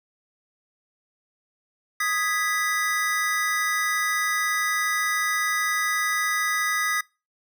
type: chord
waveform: square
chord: G# minor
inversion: second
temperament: equal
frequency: 1244.5 / 1661.2 / 1975.5 Hz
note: D#6 / G#6 / B6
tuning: 0 / 0 / 0 cents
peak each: -28 / -30 / -26 dBFS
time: 2-7.01 s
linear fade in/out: 5 ms
effects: noise-tail reverb RT60 0.3 s tail -25 dB re dry